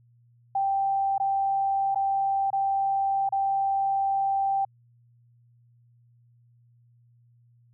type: tone with dropouts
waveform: sine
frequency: 784 Hz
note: G5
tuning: in tune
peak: -22 dBFS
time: 0.55-4.65 s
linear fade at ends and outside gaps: 5 ms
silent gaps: 1.181-1.199 / 1.947-1.957 / 2.504-2.529 / 3.291-3.323 s
effects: added 119 Hz sine -57 dBFS peak until 7.73 s